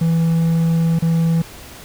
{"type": "tone with dropouts", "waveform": "triangle", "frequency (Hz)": 165, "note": "E3", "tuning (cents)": 2, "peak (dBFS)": -11, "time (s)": [0.01, 1.42], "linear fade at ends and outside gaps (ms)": 5, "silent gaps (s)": [0.99, 1.022], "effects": ["pink hiss -38 dBFS RMS until 1.84 s"]}